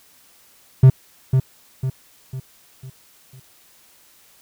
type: tone with echo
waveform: triangle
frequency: 130.81 Hz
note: C3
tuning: in tune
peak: -3 dBFS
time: 0.83-0.9 s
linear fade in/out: 5 ms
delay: 500 ms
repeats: 5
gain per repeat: -7 dB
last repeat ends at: 3.4 s
effects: white hiss -53 dBFS RMS until 4.41 s